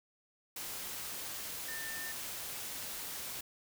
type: tone in noise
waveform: sine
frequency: 1799 Hz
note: A6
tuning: 38 cents sharp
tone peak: -42 dBFS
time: 1.68-2.12 s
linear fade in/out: 5 ms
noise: white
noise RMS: -42 dBFS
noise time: 0.56-3.41 s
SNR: -3 dB
effects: none